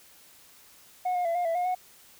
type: tone with pitch steps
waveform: sine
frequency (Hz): 729 / 715 / 673 / 709 / 663 / 715 / 733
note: F#5 / F5 / E5 / F5 / E5 / F5 / F#5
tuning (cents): -26 / +41 / +36 / +26 / +10 / +41 / -16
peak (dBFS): -22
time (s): 1.05-1.75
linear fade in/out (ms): 10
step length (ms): 100
effects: tanh soft clip ceiling -24 dBFS + white hiss -55 dBFS RMS until 2.19 s